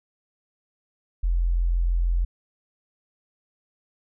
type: tone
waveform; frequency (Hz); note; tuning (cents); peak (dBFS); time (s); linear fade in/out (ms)
sine; 43.12; F1; -21; -19; 1.23-2.25; 10
effects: none